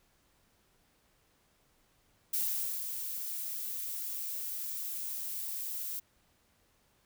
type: noise with ADSR envelope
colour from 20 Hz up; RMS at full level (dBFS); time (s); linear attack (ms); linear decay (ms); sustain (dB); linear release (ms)
violet; -31; 2.33-6; 8; 490; -7; 11
effects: pink hiss -70 dBFS RMS until 7.05 s